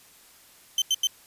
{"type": "tone bursts", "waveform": "30% pulse", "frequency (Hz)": 3084, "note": "G7", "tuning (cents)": -29, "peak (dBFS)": -17, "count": 3, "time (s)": [0.78, 1.071], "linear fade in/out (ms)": 2, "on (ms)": 39, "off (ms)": 87, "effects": ["white hiss -54 dBFS RMS until 1.26 s", "resampled to 32000 Hz"]}